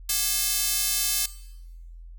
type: tone with high-pass filter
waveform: square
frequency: 237.8 Hz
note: A#3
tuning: 35 cents sharp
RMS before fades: -25 dBFS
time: 0.09-1.26 s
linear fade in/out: 5 ms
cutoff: 6000 Hz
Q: 0.54
effects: noise-tail reverb RT60 1.0 s tail -19 dB re dry + added 42 Hz sine -40 dBFS peak until 2.18 s